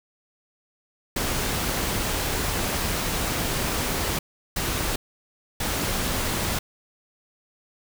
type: noise bursts at uneven times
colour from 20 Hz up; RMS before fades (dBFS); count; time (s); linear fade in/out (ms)
pink; -26; 3; 1.16-4.19 / 4.56-4.96 / 5.6-6.59; 5
effects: none